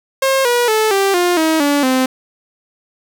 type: tone with pitch steps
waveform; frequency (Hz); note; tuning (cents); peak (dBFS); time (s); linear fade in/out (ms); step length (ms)
sawtooth; 536 / 483.1 / 435.4 / 392.4 / 353.6 / 318.7 / 287.2 / 258.9; C5 / B4 / A4 / G4 / F4 / D#4 / D4 / C4; +42 / -38 / -18 / +2 / +22 / +42 / -39 / -18; -8; 0.22-2.06; 5; 230
effects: none